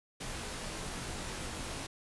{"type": "noise with comb filter", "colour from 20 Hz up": "pink", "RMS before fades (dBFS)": -40, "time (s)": [0.2, 1.87], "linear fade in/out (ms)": 10, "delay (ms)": 20, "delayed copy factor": -0.75, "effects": ["resampled to 24000 Hz"]}